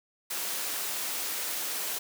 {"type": "high-pass noise", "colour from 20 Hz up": "white", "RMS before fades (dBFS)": -33, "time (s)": [0.3, 1.99], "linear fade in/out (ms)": 10, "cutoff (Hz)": 290, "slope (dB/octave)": 12, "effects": []}